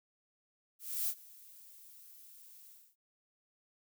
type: noise with ADSR envelope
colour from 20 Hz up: violet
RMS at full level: -33 dBFS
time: 0.79-2.96 s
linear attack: 290 ms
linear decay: 62 ms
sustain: -23 dB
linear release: 260 ms
effects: none